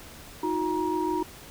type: tone cluster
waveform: sine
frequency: 315.3 / 362 / 946 Hz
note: D#4 / F#4 / A#5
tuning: +23 / -38 / +25 cents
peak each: -29 dBFS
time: 0.43-1.23 s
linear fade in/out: 5 ms
effects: pink hiss -46 dBFS RMS until 1.5 s